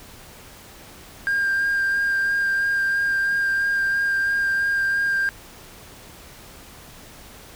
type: tone with vibrato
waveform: triangle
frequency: 1600 Hz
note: G6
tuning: 35 cents sharp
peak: -16 dBFS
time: 1.27-5.29 s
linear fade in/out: 0 ms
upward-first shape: sine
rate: 3 Hz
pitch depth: 14 cents each way
effects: tanh soft clip ceiling -14 dBFS + pink hiss -44 dBFS RMS until 7.55 s